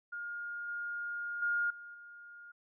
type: tone with level steps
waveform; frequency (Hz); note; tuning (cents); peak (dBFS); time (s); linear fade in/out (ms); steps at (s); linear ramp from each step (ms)
sine; 1419; F6; +27; -38 / -36 / -29 / -46 / -49; 0.12-2.52; 10; 0.68 / 1.42 / 1.7 / 1.94; 5
effects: none